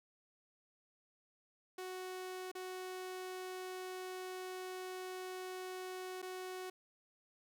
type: tone with dropouts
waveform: sawtooth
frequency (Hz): 370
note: F#4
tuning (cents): 0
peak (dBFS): -39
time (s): 1.78-6.7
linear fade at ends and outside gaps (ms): 5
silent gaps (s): 2.516-2.551 / 6.219-6.226
effects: 13-bit